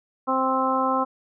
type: harmonic tone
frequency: 262.3 Hz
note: C4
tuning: 4 cents sharp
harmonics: 1 / 2 / 3 / 4 / 5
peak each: -27 / -27 / -27 / -24 / -27 dBFS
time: 0.27-1.05 s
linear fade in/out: 20 ms
effects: none